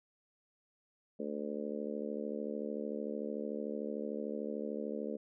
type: harmonic tone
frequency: 73.42 Hz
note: D2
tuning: in tune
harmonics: 3 / 4 / 5 / 6 / 7 / 8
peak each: -41 / -44 / -47 / -42 / -43 / -47 dBFS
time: 1.19-5.17 s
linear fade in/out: 10 ms
effects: none